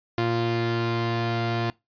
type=tone pair together; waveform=sawtooth; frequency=116.2 / 348.2 Hz; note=A#2 / F4; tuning=-5 / -5 cents; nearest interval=octave + perfect fifth; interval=1900 cents; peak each=-22 dBFS; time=0.18-1.7 s; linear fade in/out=0 ms; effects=noise-tail reverb RT60 0.2 s tail -22 dB re dry + resampled to 11025 Hz